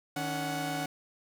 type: tone cluster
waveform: sawtooth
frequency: 154.8 / 281.7 / 739 Hz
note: D#3 / C#4 / F#5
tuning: -9 / +28 / -2 cents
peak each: -34 / -32 / -31 dBFS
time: 0.16-0.86 s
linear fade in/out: 5 ms
effects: none